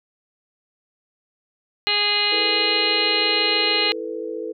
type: harmonic tone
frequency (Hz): 413.3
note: G#4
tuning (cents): -8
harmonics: 1 / 2 / 3 / 4 / 5 / 6 / 7 / 8 / 9 / 10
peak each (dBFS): -31 / -30 / -33 / -34 / -26 / -26 / -23 / -33 / -31 / -22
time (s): 1.87-3.92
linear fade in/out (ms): 0
type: chord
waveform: sine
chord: E suspended fourth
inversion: none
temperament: just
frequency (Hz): 329.6 / 439.5 / 494.4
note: E4 / A4 / B4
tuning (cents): 0 / -2 / +2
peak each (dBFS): -32 / -29 / -31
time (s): 2.31-4.53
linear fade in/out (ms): 20
effects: none